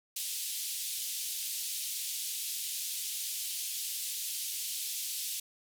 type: band-pass noise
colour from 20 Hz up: white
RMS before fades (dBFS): -37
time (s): 0.16-5.4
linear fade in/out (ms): 5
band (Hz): 2900 to 14000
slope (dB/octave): 24
effects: none